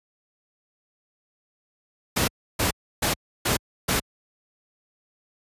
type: noise bursts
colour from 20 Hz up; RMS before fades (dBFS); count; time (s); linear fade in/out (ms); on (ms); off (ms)
pink; -22; 5; 2.16-4; 10; 120; 310
effects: high-pass 60 Hz 12 dB/octave + resampled to 32000 Hz